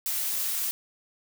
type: noise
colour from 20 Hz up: blue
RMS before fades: -29 dBFS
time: 0.06-0.71 s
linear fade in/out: 0 ms
effects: none